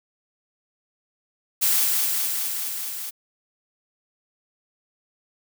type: noise with echo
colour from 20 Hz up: blue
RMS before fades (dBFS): -20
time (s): 1.61-1.85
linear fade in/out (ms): 20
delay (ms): 210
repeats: 6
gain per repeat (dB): -2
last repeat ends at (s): 3.11
effects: none